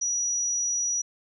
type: tone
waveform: sine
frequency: 5830 Hz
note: F#8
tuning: 26 cents flat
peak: -24 dBFS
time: 0.01-1.02 s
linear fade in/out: 10 ms
effects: none